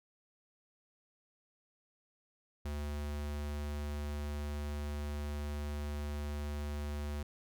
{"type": "tone", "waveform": "square", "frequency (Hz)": 73.42, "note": "D2", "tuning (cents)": 0, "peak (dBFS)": -37, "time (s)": [2.65, 7.23], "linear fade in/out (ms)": 5, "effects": []}